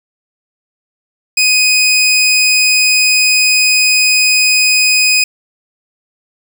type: tone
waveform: 20% pulse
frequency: 2500 Hz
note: D#7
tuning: 8 cents sharp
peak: -3 dBFS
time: 1.37-5.24 s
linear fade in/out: 5 ms
effects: none